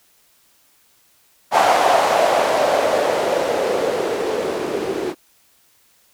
violet noise with low-pass filter sweep, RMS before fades -18 dBFS, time 1.51-5.15 s, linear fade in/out 50 ms, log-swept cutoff 770 to 360 Hz, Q 3.7, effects white hiss -57 dBFS RMS until 6.13 s

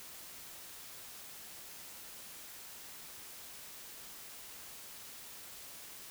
silence, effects white hiss -50 dBFS RMS until 6.1 s

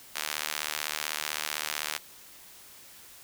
sawtooth tone with high-pass filter, 75.8 Hz, D#2, 45 cents flat, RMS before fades -34 dBFS, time 0.15-1.98 s, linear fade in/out 10 ms, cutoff 1700 Hz, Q 0.59, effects white hiss -51 dBFS RMS until 3.23 s

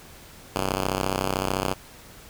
5% pulse ring-modulated tone, 95.3 Hz, G2, 48 cents flat, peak -10 dBFS, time 0.55-1.74 s, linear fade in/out 10 ms, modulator 30.7 Hz, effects pink hiss -47 dBFS RMS until 2.29 s

